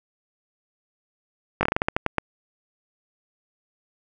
slowing click train, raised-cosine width 0.5 ms, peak -5 dBFS, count 11, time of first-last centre 1.61-2.183 s, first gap 20 ms, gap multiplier 1.22, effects none

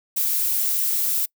violet noise, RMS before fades -22 dBFS, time 0.16-1.26 s, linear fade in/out 10 ms, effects noise-tail reverb RT60 0.1 s tail -26 dB re dry

